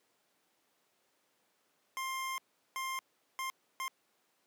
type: tone bursts at uneven times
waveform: 25% pulse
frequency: 1056 Hz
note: C6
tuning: 16 cents sharp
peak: -32 dBFS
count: 4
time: 1.97-2.38 / 2.76-2.99 / 3.39-3.5 / 3.8-3.88 s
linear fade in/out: 0 ms
effects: pink hiss -74 dBFS RMS until 4.46 s + high-pass 300 Hz 12 dB/octave